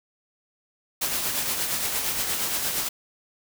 white noise with tremolo, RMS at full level -25 dBFS, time 1.01-2.89 s, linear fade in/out 10 ms, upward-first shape triangle, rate 8.6 Hz, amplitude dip 45%, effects none

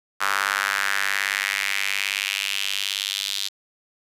sawtooth tone with high-pass filter sweep, 98.8 Hz, G2, 14 cents sharp, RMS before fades -25 dBFS, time 0.2-3.49 s, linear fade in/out 20 ms, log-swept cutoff 1300 to 3800 Hz, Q 3, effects resampled to 32000 Hz + 7-bit

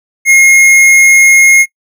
sine tone with tanh clipping, 2149 Hz, C7, 46 cents sharp, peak -4 dBFS, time 0.25-1.66 s, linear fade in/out 50 ms, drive 16 dB, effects noise-tail reverb RT60 0.1 s tail -21 dB re dry

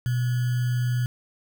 sine tone with sample-and-hold, 123.1 Hz, B2, 5 cents flat, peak -21 dBFS, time 0.06-1.06 s, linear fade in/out 0 ms, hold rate 1575 Hz, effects none

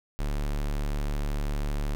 square tone, 36.39 Hz, D1, 15 cents flat, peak -27 dBFS, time 0.19-1.95 s, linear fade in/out 0 ms, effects none

